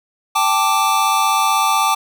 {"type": "chord", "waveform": "square", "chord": "G suspended second", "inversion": "none", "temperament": "equal", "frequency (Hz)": [784, 880, 1174.7], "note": ["G5", "A5", "D6"], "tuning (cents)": [0, 0, 0], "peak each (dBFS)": [-21, -19, -17], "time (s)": [0.35, 1.95], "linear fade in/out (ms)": 10, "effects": []}